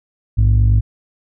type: tone pair together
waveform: sine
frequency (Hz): 57.69 / 106.3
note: A#1 / G#2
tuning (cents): -17 / +41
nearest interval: major seventh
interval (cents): 1058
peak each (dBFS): -10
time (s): 0.37-0.81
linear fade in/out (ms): 20
effects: tanh soft clip ceiling -6 dBFS